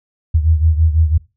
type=beating tone pair; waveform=sine; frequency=78.5 / 84.5 Hz; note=D#2 / E2; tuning=+16 / +43 cents; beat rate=6 Hz; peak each=-11 / -16 dBFS; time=0.34-1.18 s; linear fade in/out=10 ms; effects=noise-tail reverb RT60 0.3 s tail -22 dB re dry